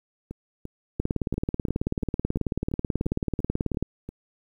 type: two click trains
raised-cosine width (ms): 3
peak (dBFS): -12 / -22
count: 53 / 12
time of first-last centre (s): 1-3.826 / 0.31-4.09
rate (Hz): 18.4 / 2.91
effects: 9-bit